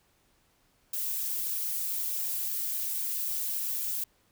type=noise with flanger; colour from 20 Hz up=violet; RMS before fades=-32 dBFS; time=0.93-4.04 s; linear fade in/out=5 ms; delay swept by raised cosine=1.4 to 4.8 ms; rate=3.8 Hz; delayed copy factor=-0.75; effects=pink hiss -68 dBFS RMS until 4.31 s